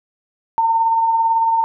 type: tone with tremolo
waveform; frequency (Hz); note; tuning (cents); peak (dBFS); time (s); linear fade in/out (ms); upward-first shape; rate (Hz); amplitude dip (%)
sine; 908; A#5; -46; -11; 0.58-1.64; 0; triangle; 18; 40
effects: none